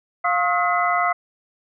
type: tone cluster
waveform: sine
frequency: 703 / 1082 / 1273 / 1423 / 2025 Hz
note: F5 / C#6 / D#6 / F6 / B6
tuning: +11 / -42 / +39 / +32 / +43 cents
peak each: -21 / -25 / -22 / -30 / -25 dBFS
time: 0.24-1.13 s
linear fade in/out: 10 ms
effects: none